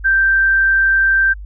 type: tone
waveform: sine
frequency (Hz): 1568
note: G6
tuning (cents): 0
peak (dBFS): -10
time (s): 0.04-1.34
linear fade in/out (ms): 20
effects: added 50 Hz sine -28 dBFS peak until 1.45 s